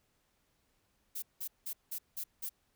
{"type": "noise bursts", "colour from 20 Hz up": "violet", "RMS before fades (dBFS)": -39, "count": 6, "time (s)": [1.15, 2.494], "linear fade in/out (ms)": 10, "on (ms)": 74, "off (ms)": 180, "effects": ["pink hiss -75 dBFS RMS until 2.75 s"]}